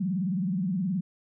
sine tone with vibrato, 185 Hz, F#3, in tune, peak -25 dBFS, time 0-1.01 s, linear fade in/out 10 ms, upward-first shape sine, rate 19 Hz, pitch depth 180 cents each way, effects none

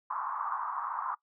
white band-pass noise, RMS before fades -35 dBFS, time 0.1-1.15 s, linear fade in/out 10 ms, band 930 to 1200 Hz, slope 48 dB/octave, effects noise-tail reverb RT60 0.1 s tail -20 dB re dry

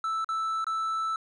triangle tone with dropouts, 1318.5 Hz, E6, in tune, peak -25 dBFS, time 0.04-1.16 s, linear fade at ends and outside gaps 2 ms, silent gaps 0.245-0.289 / 0.644-0.667 s, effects resampled to 24000 Hz + 11-bit

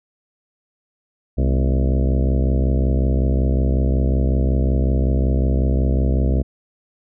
harmonic tone with a mistuned harmonic, 65.41 Hz, C2, in tune, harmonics 1 / 2 / 3 / 4 / 5 / 6 / 7 / 8 / 9 / 10, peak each -16 / -22 / -26 / -28 / -30 / -32 / -33 / -34 / -35 / -36 dBFS, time 1.37-6.43 s, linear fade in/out 20 ms, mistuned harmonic 3, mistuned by +120 cents, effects none

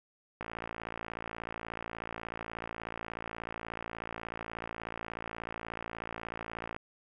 click train, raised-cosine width 0.5 ms, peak -23 dBFS, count 360, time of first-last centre 0.41-6.764 s, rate 56.5 Hz, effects none

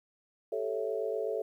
sine chord, A dominant seventh, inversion third, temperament equal, 392 / 440 / 554.4 / 659.3 Hz, G4 / A4 / C#5 / E5, 0 / 0 / 0 / 0 cents, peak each -38 / -33 / -37 / -38 dBFS, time 0.52-1.42 s, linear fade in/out 5 ms, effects 11-bit

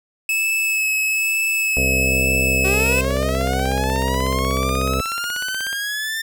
45% pulse tone with vibrato, 2599 Hz, E7, 25 cents flat, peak -17 dBFS, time 0.29-3.01 s, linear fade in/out 2 ms, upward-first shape sine, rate 1.1 Hz, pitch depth 16 cents each way
harmonic tone, 65.6 Hz, C2, 5 cents sharp, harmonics 1 / 2 / 3 / 4 / 6 / 7 / 8 / 9 / 10, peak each -22 / -27 / -30 / -28 / -32 / -28 / -30 / -35 / -33 dBFS, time 1.77-5.01 s, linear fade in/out 0 ms
sawtooth linear sweep, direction up, 370 to 1805 Hz, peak -19 dBFS, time 2.64-6.22 s, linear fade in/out 10 ms
click train, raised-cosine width 0.3 ms, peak -17 dBFS, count 51, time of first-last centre 2.68-5.729 s, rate 16.4 Hz
effects none

